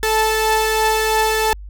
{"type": "tone pair together", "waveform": "sawtooth", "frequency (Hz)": [437, 877], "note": ["A4", "A5"], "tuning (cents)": [-12, -6], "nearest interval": "octave", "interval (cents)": 1206, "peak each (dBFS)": -14, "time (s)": [0.03, 1.53], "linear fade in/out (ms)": 0, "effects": ["added 50 Hz sine -31 dBFS peak until 1.69 s"]}